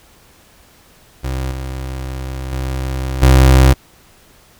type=tone with level steps; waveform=30% pulse; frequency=65.41 Hz; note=C2; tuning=in tune; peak=-16 / -20 / -16 / -3 dBFS; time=1.23-3.74 s; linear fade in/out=20 ms; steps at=1.51 / 2.52 / 3.22 s; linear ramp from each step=5 ms; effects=pink hiss -48 dBFS RMS until 4.59 s